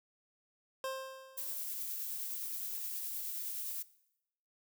25% pulse tone with exponential decay, 529 Hz, C5, 19 cents sharp, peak -31 dBFS, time 0.84-1.76 s, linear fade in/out 1 ms, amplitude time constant 200 ms
violet noise with tremolo, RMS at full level -39 dBFS, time 1.37-3.83 s, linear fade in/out 10 ms, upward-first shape triangle, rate 9.6 Hz, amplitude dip 25%
effects noise-tail reverb RT60 0.8 s tail -19 dB re dry

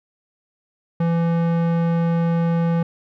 square tone with low-pass filter, 168 Hz, E3, 33 cents sharp, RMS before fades -19 dBFS, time 1-2.83 s, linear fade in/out 5 ms, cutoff 1500 Hz, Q 0.5, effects none

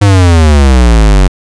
square exponential sweep, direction down, 103.83 to 45.31 Hz, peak -3 dBFS, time 0.01-1.28 s, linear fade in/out 10 ms, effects resampled to 22050 Hz

